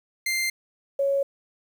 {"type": "tone pair in turn", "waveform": ["sawtooth", "sine"], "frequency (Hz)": [2093, 554.4], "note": ["C7", "C#5"], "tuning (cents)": [0, 0], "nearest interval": "octave + major seventh", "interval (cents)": 2300, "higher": "first", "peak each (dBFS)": [-20, -20], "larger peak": "neither", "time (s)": [[0.26, 0.5], [0.99, 1.23]], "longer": "neither", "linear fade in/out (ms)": 5, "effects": ["9-bit"]}